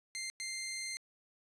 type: tone bursts at uneven times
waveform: 15% pulse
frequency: 2093 Hz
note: C7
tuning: in tune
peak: -32 dBFS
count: 2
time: 0.15-0.3 / 0.4-0.97 s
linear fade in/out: 0 ms
effects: resampled to 24000 Hz